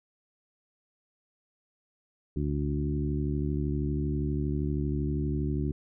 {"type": "harmonic tone with a mistuned harmonic", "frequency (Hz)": 72.6, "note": "D2", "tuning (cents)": -19, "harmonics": [1, 2, 3, 4, 5], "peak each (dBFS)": [-31, -31, -36, -34, -37], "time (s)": [2.36, 5.72], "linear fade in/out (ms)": 5, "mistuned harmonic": 1, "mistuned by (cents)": -21, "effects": []}